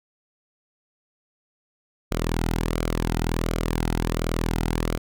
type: tone with flanger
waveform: sawtooth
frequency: 41.02 Hz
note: E1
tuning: 8 cents flat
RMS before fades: -25 dBFS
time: 2.11-4.98 s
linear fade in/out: 10 ms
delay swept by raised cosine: 1.1 to 1.79 ms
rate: 1.4 Hz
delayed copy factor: -0.5
effects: none